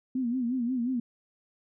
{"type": "tone with vibrato", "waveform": "sine", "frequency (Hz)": 246.9, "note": "B3", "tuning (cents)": 0, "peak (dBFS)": -26, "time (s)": [0.15, 1], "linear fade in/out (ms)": 5, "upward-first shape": "sine", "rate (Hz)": 5.6, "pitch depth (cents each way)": 110, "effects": []}